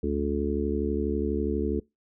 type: harmonic tone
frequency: 72.2 Hz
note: D2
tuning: 29 cents flat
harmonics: 1 / 3 / 4 / 5 / 6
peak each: -31 / -31 / -31 / -31 / -31 dBFS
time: 0.03-1.8 s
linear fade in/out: 5 ms
effects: noise-tail reverb RT60 0.2 s tail -23 dB re dry